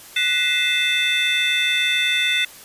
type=tone cluster; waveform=triangle; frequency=1486 / 1938 / 2085 / 2616 / 3547 Hz; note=F#6 / B6 / C7 / E7 / A7; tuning=+7 / -33 / -7 / -14 / +13 cents; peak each=-27 / -25 / -23 / -21 / -19 dBFS; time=0.16-2.45 s; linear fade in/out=5 ms; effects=white hiss -42 dBFS RMS until 2.64 s + resampled to 32000 Hz